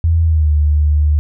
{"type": "tone with pitch glide", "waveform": "sine", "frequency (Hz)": [82.41, 74.7], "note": ["E2", "D2"], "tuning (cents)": [0, 30], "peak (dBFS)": -9, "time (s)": [0.04, 1.19], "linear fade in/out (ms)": 0, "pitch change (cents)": -170, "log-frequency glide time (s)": [0.23, 0.51], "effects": []}